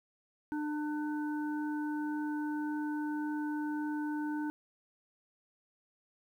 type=harmonic tone; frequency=299.7 Hz; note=D4; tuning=35 cents sharp; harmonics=1 / 3 / 5; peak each=-33 / -43 / -45 dBFS; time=0.52-4.5 s; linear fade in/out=0 ms; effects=11-bit